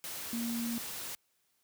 sine tone in noise, 233.4 Hz, A#3, 2 cents sharp, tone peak -33 dBFS, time 0.33-0.78 s, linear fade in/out 0 ms, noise white, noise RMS -41 dBFS, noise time 0.04-1.15 s, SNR +5 dB, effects white hiss -75 dBFS RMS until 1.63 s + high-pass 60 Hz 12 dB/octave

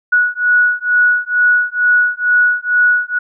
sine beating tone pair, 1464 / 1466.2 Hz, F#6 / F#6, -19 / -16 cents, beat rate 2.2 Hz, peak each -13 dBFS, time 0.12-3.19 s, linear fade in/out 10 ms, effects none

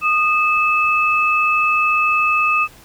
sine tone pair together, 1230 / 2606 Hz, D#6 / E7, -20 / -20 cents, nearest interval octave + minor second, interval 1300 cents, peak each -16 dBFS, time 0.01-2.68 s, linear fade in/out 50 ms, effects pink hiss -45 dBFS RMS until 2.84 s

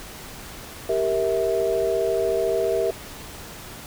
sine chord, E diminished, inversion first, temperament equal with one note detuned, 392 / 466.2 / 651.3 Hz, G4 / Bb4 / E5, 0 / 0 / -21 cents, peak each -24 dBFS, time 0.89-2.91 s, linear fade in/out 5 ms, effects pink hiss -39 dBFS RMS until 3.86 s

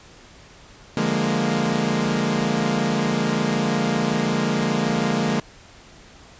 sawtooth chord, Bb dominant seventh, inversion first, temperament equal with one note detuned, 147.94 / 174.61 / 207.7 / 233.1 Hz, D3 / F3 / Ab3 / Bb3, +13 / 0 / 0 / 0 cents, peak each -23 / -23 / -20 / -20 dBFS, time 0.97-5.4 s, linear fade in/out 2 ms, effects pink hiss -47 dBFS RMS until 6.39 s + resampled to 16000 Hz

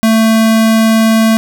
square tone, 222.7 Hz, A3, 21 cents sharp, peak -7 dBFS, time 0.03-1.37 s, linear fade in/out 0 ms, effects none

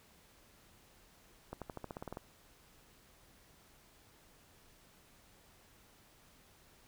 accelerating click train, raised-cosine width 1 ms, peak -28 dBFS, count 11, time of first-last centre 1.53-2.171 s, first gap 87 ms, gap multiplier 0.93, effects pink hiss -64 dBFS RMS until 6.87 s

